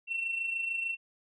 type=tone with amplitude modulation; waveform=sine; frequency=2708 Hz; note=E7; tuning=46 cents sharp; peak=-27 dBFS; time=0.07-0.97 s; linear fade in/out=50 ms; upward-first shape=sine; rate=26.7 Hz; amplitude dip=55%; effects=tanh soft clip ceiling -25 dBFS